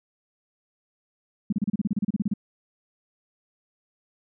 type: tone bursts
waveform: sine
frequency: 205 Hz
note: G#3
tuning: 22 cents flat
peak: -20 dBFS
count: 15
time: 1.5-2.338 s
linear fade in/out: 5 ms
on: 26 ms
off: 32 ms
effects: none